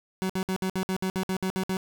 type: tone bursts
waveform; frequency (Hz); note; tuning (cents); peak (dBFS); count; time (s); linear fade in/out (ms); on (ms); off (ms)
30% pulse; 187.9; F#3; +27; -23; 12; 0.22-1.769; 0; 75; 59
effects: none